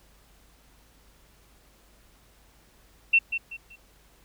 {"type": "tone with echo", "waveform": "sine", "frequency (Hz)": 2700, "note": "E7", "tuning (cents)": 41, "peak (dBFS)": -15, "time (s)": [3.13, 3.19], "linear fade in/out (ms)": 10, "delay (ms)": 190, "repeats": 3, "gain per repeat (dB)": -10, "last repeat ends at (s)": 3.76, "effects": ["added 50 Hz sine -60 dBFS peak until 4.24 s", "pink hiss -60 dBFS RMS until 4.24 s"]}